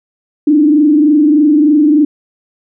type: tone with frequency modulation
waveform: sine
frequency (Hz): 299.5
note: D4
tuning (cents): +34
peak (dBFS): -5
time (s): 0.47-2.05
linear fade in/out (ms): 5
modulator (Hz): 23.3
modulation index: 0.73
effects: none